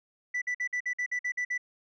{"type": "tone bursts", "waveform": "sine", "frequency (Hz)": 1976, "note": "B6", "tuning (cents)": 0, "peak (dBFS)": -25, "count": 10, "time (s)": [0.34, 1.579], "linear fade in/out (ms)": 10, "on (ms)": 78, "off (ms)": 51, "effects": ["tanh soft clip ceiling -27 dBFS"]}